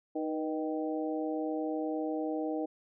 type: harmonic tone with a mistuned harmonic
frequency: 155.56 Hz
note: D#3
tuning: in tune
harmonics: 2 / 3 / 4 / 5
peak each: -33 / -37 / -39 / -41 dBFS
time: 0.15-2.66 s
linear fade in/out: 10 ms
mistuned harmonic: 3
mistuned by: +59 cents
effects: none